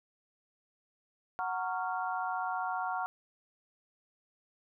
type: chord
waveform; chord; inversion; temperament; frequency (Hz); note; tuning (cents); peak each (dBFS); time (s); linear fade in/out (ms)
sine; Gb major seventh; none; just; 740 / 925 / 1110 / 1387.5; Gb5 / Bb5 / Db6 / F6; 0 / -14 / +2 / -12; -35 / -38 / -39 / -38; 1.39-3.06; 0
effects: none